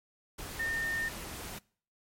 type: tone in noise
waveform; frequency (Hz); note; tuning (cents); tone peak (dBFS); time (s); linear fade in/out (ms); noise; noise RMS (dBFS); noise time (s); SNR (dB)
sine; 1819; A#6; -43; -30; 0.59-1.09; 10; pink; -42; 0.38-1.59; +9
effects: noise-tail reverb RT60 0.5 s tail -24 dB re dry + MP3 64 kbps